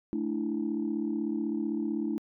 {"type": "chord", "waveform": "sine", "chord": "A suspended fourth", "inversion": "none", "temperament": "equal with one note detuned", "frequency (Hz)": [218.9, 293.7, 329.6], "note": ["A3", "D4", "E4"], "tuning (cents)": [-9, 0, 0], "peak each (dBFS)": -32, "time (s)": [0.13, 2.18], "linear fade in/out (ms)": 0, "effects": ["tanh soft clip ceiling -21 dBFS"]}